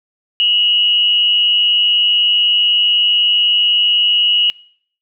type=tone with amplitude modulation; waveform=sine; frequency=2900 Hz; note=F#7; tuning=35 cents flat; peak=-8 dBFS; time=0.4-4.5 s; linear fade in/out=0 ms; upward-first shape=sine; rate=204 Hz; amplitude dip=55%; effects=noise-tail reverb RT60 0.6 s tail -24 dB re dry